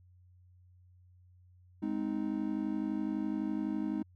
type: chord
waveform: triangle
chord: Ab major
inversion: none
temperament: just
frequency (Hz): 207.7 / 259.6 / 311.5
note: Ab3 / C4 / Eb4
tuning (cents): 0 / -13 / +2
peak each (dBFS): -34 / -36 / -33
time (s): 1.82-4.03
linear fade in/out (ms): 10
effects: added 90 Hz sine -58 dBFS peak until 4.15 s